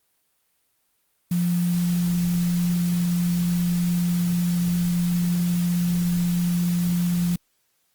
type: tone in noise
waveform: sine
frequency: 174.61 Hz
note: F3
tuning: in tune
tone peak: -19 dBFS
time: 1.31-7.36 s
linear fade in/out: 5 ms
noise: white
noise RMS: -37 dBFS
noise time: 1.31-7.36 s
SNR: +15 dB
effects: white hiss -69 dBFS RMS until 7.94 s + Opus 32 kbps